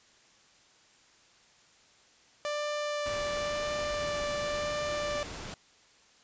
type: tone with vibrato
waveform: sawtooth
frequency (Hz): 590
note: D5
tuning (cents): +8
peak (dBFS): -27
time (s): 2.45-5.23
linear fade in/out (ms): 0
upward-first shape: sine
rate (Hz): 0.96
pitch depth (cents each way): 9
type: noise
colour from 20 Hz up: pink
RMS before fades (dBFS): -41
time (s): 3.06-5.54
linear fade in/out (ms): 0
effects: white hiss -61 dBFS RMS until 6.23 s + resampled to 16000 Hz